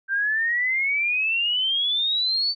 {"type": "exponential sweep", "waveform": "sine", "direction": "up", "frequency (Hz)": [1563, 4572], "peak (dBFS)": -20, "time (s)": [0.08, 2.55], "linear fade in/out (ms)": 50, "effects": []}